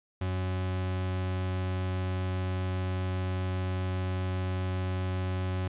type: tone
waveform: 40% pulse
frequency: 92.5 Hz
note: F#2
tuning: in tune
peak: -28 dBFS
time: 0.21-5.68 s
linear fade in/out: 5 ms
effects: resampled to 8000 Hz + 10-bit